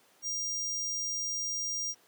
square tone, 5700 Hz, F8, 34 cents sharp, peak -32 dBFS, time 0.22-1.95 s, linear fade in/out 50 ms, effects pink hiss -63 dBFS RMS until 2.07 s + high-pass 300 Hz 12 dB/octave

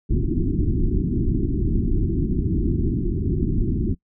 pink low-pass noise, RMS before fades -21 dBFS, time 0.09-3.95 s, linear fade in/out 20 ms, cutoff 380 Hz, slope 96 dB/octave, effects noise-tail reverb RT60 0.1 s tail -23 dB re dry

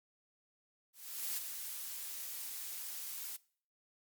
blue noise with ADSR envelope, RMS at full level -37 dBFS, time 0.93-3.37 s, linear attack 440 ms, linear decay 21 ms, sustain -6 dB, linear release 14 ms, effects noise-tail reverb RT60 0.5 s tail -22 dB re dry + MP3 96 kbps

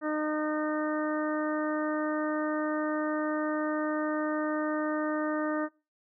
harmonic tone, 305.6 Hz, D#4, 31 cents flat, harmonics 1 / 2 / 3 / 4 / 5 / 6, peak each -30 / -33 / -41 / -37 / -41 / -41 dBFS, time 0.01-5.69 s, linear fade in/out 50 ms, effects noise-tail reverb RT60 0.3 s tail -22 dB re dry

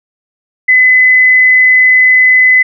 sine tone, 2018 Hz, B6, 37 cents sharp, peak -3 dBFS, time 0.68-2.63 s, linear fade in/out 10 ms, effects none

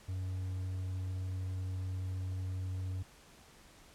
triangle tone, 93.1 Hz, F#2, 11 cents sharp, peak -33 dBFS, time 0.08-3.03 s, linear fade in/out 10 ms, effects pink hiss -59 dBFS RMS until 3.94 s + low-pass 11000 Hz 12 dB/octave

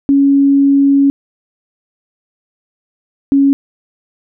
sine tone pair in turn, 278.2 / 277.1 Hz, C#4 / C#4, +6 / -1 cents, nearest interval unison, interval 7 cents, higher first, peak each -6 dBFS, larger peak neither, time 0.09-1.1 / 3.32-3.53 s, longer first, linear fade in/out 0 ms, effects none

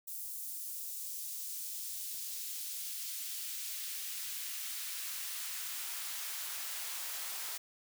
white noise with high-pass filter sweep, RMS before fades -41 dBFS, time 0.07-7.58 s, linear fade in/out 10 ms, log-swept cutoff 9000 to 680 Hz, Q 0.73, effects none

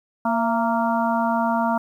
harmonic tone with a mistuned harmonic, 232 Hz, A#3, 8 cents flat, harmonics 1 / 3 / 4 / 5 / 6, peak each -23 / -24 / -23 / -30 / -30 dBFS, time 0.25-1.78 s, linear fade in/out 5 ms, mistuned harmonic 3, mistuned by -51 cents, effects 9-bit

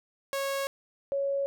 sawtooth / sine tone pair in turn, 550 / 555.4 Hz, C#5 / C#5, -14 / +3 cents, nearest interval unison, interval 17 cents, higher second, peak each -25 / -26 dBFS, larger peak first, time 0.33-0.67 / 1.12-1.46 s, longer neither, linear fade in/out 0 ms, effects none

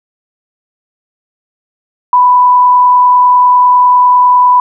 sine tone with frequency modulation, 992 Hz, B5, 7 cents sharp, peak -3 dBFS, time 2.13-4.6 s, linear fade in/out 2 ms, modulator 30 Hz, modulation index 0.26, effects none

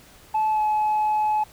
sine tone with pitch glide, 866 to 853.1 Hz, A5 to G#5, -28 to +46 cents, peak -17 dBFS, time 0.34-1.44 s, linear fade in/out 10 ms, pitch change -26 cents, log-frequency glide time 0.51-0.61 s, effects tanh soft clip ceiling -17 dBFS + pink hiss -50 dBFS RMS until 1.52 s

